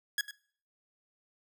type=tone with echo; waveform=sawtooth; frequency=1669 Hz; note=G#6; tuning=8 cents sharp; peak=-24 dBFS; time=0.18-0.21 s; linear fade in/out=2 ms; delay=100 ms; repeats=1; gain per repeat=-13 dB; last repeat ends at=0.31 s; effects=noise-tail reverb RT60 0.5 s tail -20 dB re dry